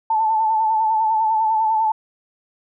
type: tone with vibrato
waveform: sine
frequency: 880 Hz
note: A5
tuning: in tune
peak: -15 dBFS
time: 0.1-1.92 s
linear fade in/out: 5 ms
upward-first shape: sine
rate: 10 Hz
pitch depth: 44 cents each way
effects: none